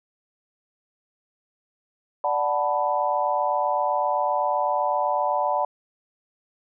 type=chord; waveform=sine; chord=B minor seventh; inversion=first; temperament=equal; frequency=587.3 / 740 / 880 / 987.8 Hz; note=D5 / F#5 / A5 / B5; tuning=0 / 0 / 0 / 0 cents; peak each=-26 dBFS; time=2.24-5.65 s; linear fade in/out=2 ms; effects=none